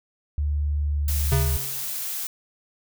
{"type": "tone with pitch glide", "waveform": "sine", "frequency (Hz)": [73.42, 72.95], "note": ["D2", "D2"], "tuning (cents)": [0, -11], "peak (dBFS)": -21, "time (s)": [0.38, 1.57], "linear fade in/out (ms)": 0, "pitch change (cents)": -11, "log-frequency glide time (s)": [0.83, 1]}
{"type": "noise", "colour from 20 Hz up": "blue", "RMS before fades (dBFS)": -30, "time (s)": [1.08, 2.27], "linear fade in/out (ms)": 2}
{"type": "tone with exponential decay", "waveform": "square", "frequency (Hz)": 135.2, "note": "C#3", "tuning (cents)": -43, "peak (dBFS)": -18, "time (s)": [1.32, 1.92], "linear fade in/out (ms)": 0, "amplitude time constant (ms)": 130}
{"effects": []}